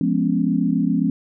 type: chord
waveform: sine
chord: C# dominant seventh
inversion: first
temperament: just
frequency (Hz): 173.24 / 207.9 / 249.5 / 277.2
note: E#3 / G#3 / B3 / C#4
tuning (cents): -14 / +2 / +18 / 0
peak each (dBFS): -22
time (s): 0.01-1.1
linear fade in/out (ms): 2
effects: none